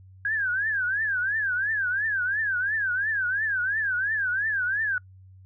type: tone with vibrato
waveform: sine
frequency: 1607 Hz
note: G6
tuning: 43 cents sharp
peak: -23 dBFS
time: 0.25-4.98 s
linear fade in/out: 2 ms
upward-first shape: triangle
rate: 2.9 Hz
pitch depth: 210 cents each way
effects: noise-tail reverb RT60 0.1 s tail -26 dB re dry + added 94 Hz sine -47 dBFS peak until 5.45 s